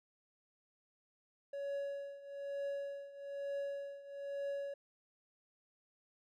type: tone with tremolo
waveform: triangle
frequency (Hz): 561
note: C#5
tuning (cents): +21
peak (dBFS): -34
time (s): 1.53-4.74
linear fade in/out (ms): 5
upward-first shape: triangle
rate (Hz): 1.1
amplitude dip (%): 85
effects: none